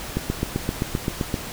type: click train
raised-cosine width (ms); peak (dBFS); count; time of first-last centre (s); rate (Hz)
3; -9; 10; 0.17-1.342; 7.68
effects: pink hiss -34 dBFS RMS until 1.52 s